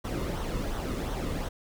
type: noise with flanger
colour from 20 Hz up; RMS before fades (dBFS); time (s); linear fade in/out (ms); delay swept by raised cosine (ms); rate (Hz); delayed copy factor
brown; -32; 0.04-1.49; 10; 0.41 to 1.29; 2.8; -0.55
effects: none